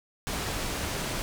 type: low-pass noise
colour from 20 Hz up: pink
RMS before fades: -32 dBFS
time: 0.27-1.22 s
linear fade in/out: 0 ms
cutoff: 11000 Hz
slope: 12 dB/octave
effects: none